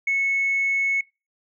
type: tone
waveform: sine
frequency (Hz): 2200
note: C#7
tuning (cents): -14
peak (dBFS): -18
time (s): 0.07-1.01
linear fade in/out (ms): 5
effects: noise-tail reverb RT60 0.3 s tail -26 dB re dry + tanh soft clip ceiling -15 dBFS